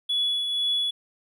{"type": "tone with tremolo", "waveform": "triangle", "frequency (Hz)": 3400, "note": "G#7", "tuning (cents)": 40, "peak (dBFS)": -18, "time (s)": [0.09, 0.91], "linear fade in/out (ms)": 10, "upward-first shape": "triangle", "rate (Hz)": 2, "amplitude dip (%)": 50, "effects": ["tanh soft clip ceiling -18 dBFS"]}